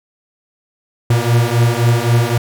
45% pulse beating tone pair, 116.54 / 120.34 Hz, A#2 / B2, 0 / -44 cents, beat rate 3.8 Hz, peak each -14 dBFS, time 1.1-2.38 s, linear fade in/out 5 ms, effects none

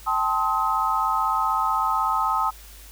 sine chord, A half-diminished seventh, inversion third, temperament equal with one note detuned, 784 / 880 / 1046.5 / 1271.4 Hz, G5 / A5 / C6 / Eb6, 0 / 0 / 0 / +37 cents, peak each -29 / -25 / -27 / -23 dBFS, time 0.06-2.51 s, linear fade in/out 20 ms, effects added 51 Hz sine -44 dBFS peak until 2.91 s + white hiss -47 dBFS RMS until 2.91 s

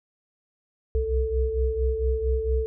sine tone cluster, 62.4 / 66.8 / 442 Hz, B1 / C2 / A4, +19 / +36 / +8 cents, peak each -26 dBFS, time 0.95-2.66 s, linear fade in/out 0 ms, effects none

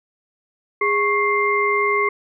sine tone cluster, 410.3 / 1101 / 2099 Hz, G#4 / C#6 / C7, -21 / -12 / +5 cents, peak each -21 / -20 / -20 dBFS, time 0.81-2.09 s, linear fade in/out 5 ms, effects none

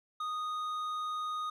sine tone with hard clipping, 1240 Hz, D#6, 6 cents flat, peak -35 dBFS, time 0.2-1.5 s, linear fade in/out 5 ms, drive 6 dB, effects none

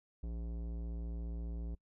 sine tone with tanh clipping, 57.3 Hz, A#1, 29 cents flat, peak -40 dBFS, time 0.23-1.75 s, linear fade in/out 5 ms, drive 16 dB, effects noise-tail reverb RT60 0.1 s tail -24 dB re dry

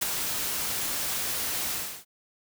white noise with ADSR envelope, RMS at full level -24 dBFS, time 0.01-2.05 s, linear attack 15 ms, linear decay 12 ms, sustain -6 dB, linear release 340 ms, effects none

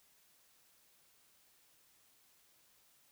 silence, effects white hiss -69 dBFS RMS until 3.11 s

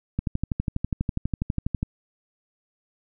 click train, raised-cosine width 5 ms, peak -12 dBFS, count 21, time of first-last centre 0.19-1.829 s, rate 12.2 Hz, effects none

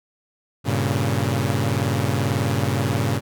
sawtooth chord, G diminished, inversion none, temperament equal, 98 / 116.54 / 138.59 Hz, G2 / Bb2 / Db3, 0 / 0 / 0 cents, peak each -20 dBFS, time 0.64-3.21 s, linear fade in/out 50 ms, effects none

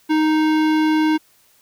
sine tone with hard clipping, 311.1 Hz, D#4, in tune, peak -16 dBFS, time 0.09-1.18 s, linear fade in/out 20 ms, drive 18 dB, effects white hiss -56 dBFS RMS until 1.61 s

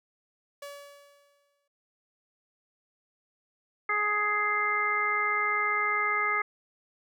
sawtooth tone with exponential decay, 570 Hz, C#5, 48 cents sharp, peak -34 dBFS, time 0.62-1.68 s, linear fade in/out 5 ms, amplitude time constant 230 ms
harmonic tone, 417.5 Hz, G#4, 9 cents sharp, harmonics 1 / 2 / 3 / 4 / 5, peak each -38 / -38 / -28 / -34 / -28 dBFS, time 3.89-6.42 s, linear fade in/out 5 ms
effects none

